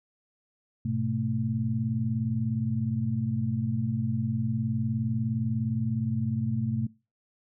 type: tone cluster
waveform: sine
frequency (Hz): 105.3 / 125 / 222.1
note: G#2 / B2 / A3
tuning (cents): +24 / +21 / +16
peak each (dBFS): -32 / -29 / -30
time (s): 0.85-6.87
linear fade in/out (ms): 5
effects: noise-tail reverb RT60 0.3 s tail -22 dB re dry